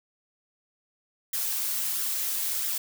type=noise with flanger; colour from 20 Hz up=blue; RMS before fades=-29 dBFS; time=1.33-2.78 s; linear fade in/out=5 ms; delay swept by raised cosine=0.56 to 5.56 ms; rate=1.5 Hz; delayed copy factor=+0.5; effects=none